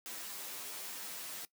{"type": "noise with comb filter", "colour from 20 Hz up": "white", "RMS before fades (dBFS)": -44, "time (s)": [0.06, 1.45], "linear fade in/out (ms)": 0, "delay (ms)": 10, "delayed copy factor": 0.55, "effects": ["noise-tail reverb RT60 0.1 s tail -19 dB re dry", "high-pass 200 Hz 12 dB/octave"]}